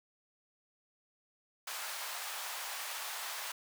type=high-pass noise; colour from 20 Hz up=pink; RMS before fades=-41 dBFS; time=1.67-3.52 s; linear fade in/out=5 ms; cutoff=750 Hz; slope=24 dB/octave; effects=none